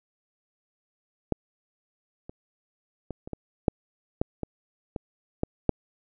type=clicks; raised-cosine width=2 ms; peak=-10 / -26 / -20 / -25 / -20 / -6 / -10 / -17 / -18 / -11 / -6 dBFS; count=11; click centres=1.323 / 2.295 / 3.107 / 3.275 / 3.333 / 3.682 / 4.215 / 4.433 / 4.962 / 5.434 / 5.693 s; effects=none